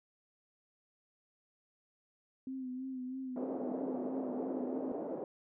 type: tone with vibrato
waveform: sine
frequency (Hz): 258.4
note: C4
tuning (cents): -21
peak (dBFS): -38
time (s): 2.47-4.92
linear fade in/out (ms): 2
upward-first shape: sine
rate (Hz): 3.1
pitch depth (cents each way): 44
type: band-pass noise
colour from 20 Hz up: white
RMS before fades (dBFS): -40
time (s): 3.36-5.24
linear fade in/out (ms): 2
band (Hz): 250 to 570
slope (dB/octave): 24
effects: none